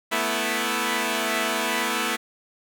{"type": "chord", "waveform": "5% pulse", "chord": "A suspended second", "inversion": "none", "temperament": "equal", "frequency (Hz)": [220, 246.9, 329.6], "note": ["A3", "B3", "E4"], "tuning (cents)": [0, 0, 0], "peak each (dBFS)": -16, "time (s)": [0.11, 2.17], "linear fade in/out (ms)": 20, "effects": []}